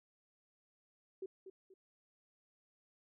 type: tone with echo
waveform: sine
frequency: 380.9 Hz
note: G4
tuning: 50 cents flat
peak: -40 dBFS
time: 1.22-1.26 s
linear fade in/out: 5 ms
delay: 240 ms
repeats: 2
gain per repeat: -9 dB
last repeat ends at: 1.74 s
effects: none